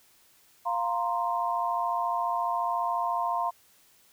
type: chord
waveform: sine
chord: F suspended fourth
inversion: none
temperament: equal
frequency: 698.5 / 932.3 / 1046.5 Hz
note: F5 / Bb5 / C6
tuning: 0 / 0 / 0 cents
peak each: -30 dBFS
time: 0.65-3.51 s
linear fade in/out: 20 ms
effects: white hiss -61 dBFS RMS until 4.12 s